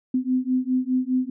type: beating tone pair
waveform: sine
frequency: 253.3 / 258.2 Hz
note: B3 / C4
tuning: +44 / -23 cents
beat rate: 4.9 Hz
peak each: -23 / -23 dBFS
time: 0.14-1.3 s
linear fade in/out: 5 ms
effects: none